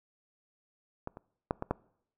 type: clicks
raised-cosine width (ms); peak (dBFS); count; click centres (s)
1; -22 / -30 / -14 / -20 / -14; 5; 1.074 / 1.171 / 1.509 / 1.624 / 1.71
effects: noise-tail reverb RT60 0.7 s tail -24 dB re dry